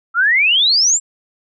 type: exponential sweep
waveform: sine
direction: up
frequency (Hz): 1314 to 7700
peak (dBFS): -10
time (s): 0.14-1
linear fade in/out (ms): 50
effects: none